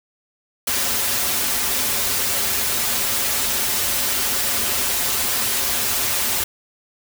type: noise with comb filter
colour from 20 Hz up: white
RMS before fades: -21 dBFS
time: 0.67-6.44 s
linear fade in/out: 5 ms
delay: 6.3 ms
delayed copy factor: -0.75
effects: none